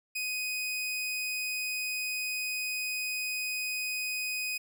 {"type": "tone", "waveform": "sawtooth", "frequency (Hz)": 2500, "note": "D#7", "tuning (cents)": 8, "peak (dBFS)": -28, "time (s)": [0.15, 4.58], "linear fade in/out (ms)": 10, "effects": []}